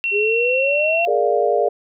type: tone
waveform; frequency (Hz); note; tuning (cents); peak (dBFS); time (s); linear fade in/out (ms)
sine; 2723; F7; -44; -18; 0.04-1.05; 0
type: exponential sweep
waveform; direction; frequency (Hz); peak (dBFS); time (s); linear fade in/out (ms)
sine; up; 397.7 to 721; -17; 0.11-1.12; 50
type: chord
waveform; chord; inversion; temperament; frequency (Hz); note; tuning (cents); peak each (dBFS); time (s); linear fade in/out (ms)
sine; Bb dominant seventh; third; equal; 415.3 / 466.2 / 587.3 / 698.5; Ab4 / Bb4 / D5 / F5; 0 / 0 / 0 / 0; -20; 1.07-1.69; 10
effects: none